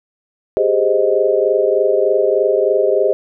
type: chord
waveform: sine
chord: Ab major seventh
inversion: third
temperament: equal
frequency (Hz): 392 / 415.3 / 523.3 / 622.3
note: G4 / Ab4 / C5 / Eb5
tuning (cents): 0 / 0 / 0 / 0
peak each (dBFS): -17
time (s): 0.57-3.13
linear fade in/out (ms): 0
effects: none